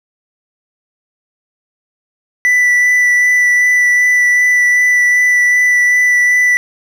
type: tone with vibrato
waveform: triangle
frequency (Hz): 1975.5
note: B6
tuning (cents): 0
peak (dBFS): -6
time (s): 2.45-6.57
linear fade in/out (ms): 0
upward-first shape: sine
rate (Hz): 2.6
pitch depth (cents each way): 10
effects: none